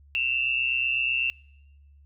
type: tone pair together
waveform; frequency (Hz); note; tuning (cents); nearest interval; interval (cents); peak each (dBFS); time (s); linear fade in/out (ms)
sine; 2637 / 2765; E7 / F7; 0 / -18; minor second; 82; -26; 0.15-1.3; 0
effects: noise-tail reverb RT60 1.0 s tail -26 dB re dry + added 71 Hz sine -51 dBFS peak until 2.05 s